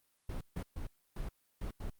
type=noise bursts at uneven times; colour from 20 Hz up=brown; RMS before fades=-39 dBFS; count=6; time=0.29-0.41 / 0.56-0.63 / 0.76-0.87 / 1.16-1.29 / 1.61-1.71 / 1.8-1.9 s; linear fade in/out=5 ms; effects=white hiss -75 dBFS RMS until 1.99 s + Opus 32 kbps